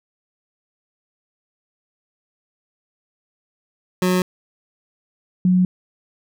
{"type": "tone pair in turn", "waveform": ["25% pulse", "sine"], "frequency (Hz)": [182.6, 182.6], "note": ["F#3", "F#3"], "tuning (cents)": [-23, -23], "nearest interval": "unison", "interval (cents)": 0, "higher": "neither", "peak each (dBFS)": -12, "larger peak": "neither", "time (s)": [[4.02, 4.22], [5.45, 5.65]], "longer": "neither", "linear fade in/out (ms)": 2, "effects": []}